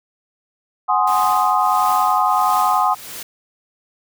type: chord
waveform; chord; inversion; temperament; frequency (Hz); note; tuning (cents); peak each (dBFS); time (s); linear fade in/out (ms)
sine; Ab dominant seventh; third; equal; 740 / 830.6 / 1046.5 / 1244.5; Gb5 / Ab5 / C6 / Eb6; 0 / 0 / 0 / 0; -19; 0.88-2.95; 20
type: noise with tremolo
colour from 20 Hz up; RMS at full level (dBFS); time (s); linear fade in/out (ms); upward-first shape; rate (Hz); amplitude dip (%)
white; -30; 1.07-3.23; 5; triangle; 1.5; 80
effects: none